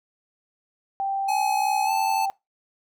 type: tone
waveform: sine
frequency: 784 Hz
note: G5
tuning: in tune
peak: -23 dBFS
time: 1-2.3 s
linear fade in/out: 0 ms
type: tone with pitch glide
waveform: square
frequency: 847 to 875.9 Hz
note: G#5 to A5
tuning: +34 to -8 cents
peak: -24 dBFS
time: 1.28-2.26 s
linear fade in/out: 10 ms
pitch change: +58 cents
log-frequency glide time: 1.84-1.91 s
effects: noise-tail reverb RT60 0.2 s tail -21 dB re dry